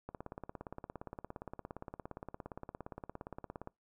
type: click train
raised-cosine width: 1 ms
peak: -29 dBFS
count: 63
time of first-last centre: 0.09-3.674 s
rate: 17.3 Hz
effects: noise-tail reverb RT60 0.2 s tail -25 dB re dry